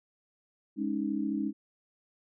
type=chord; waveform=sine; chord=Ab suspended fourth; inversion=none; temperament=equal; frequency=207.7 / 277.2 / 311.1 Hz; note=Ab3 / Db4 / Eb4; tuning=0 / 0 / 0 cents; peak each=-33 dBFS; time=0.76-1.53 s; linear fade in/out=50 ms; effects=none